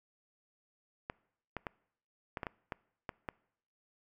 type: clicks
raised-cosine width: 0.5 ms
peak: -22 dBFS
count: 9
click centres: 1.099 / 1.567 / 1.668 / 2.372 / 2.432 / 2.468 / 2.722 / 3.092 / 3.288 s
effects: noise-tail reverb RT60 0.7 s tail -24 dB re dry